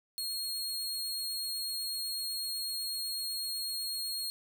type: tone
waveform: sawtooth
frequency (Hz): 4277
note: C8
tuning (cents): +37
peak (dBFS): -31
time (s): 0.18-4.3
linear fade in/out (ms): 0
effects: none